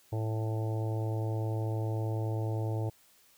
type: harmonic tone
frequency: 110.2 Hz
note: A2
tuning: 3 cents sharp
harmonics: 1 / 3 / 4 / 5 / 6 / 7 / 8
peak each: -30 / -40 / -42 / -44 / -46 / -47 / -48 dBFS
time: 0.12-2.9 s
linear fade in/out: 10 ms
effects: white hiss -63 dBFS RMS until 3.37 s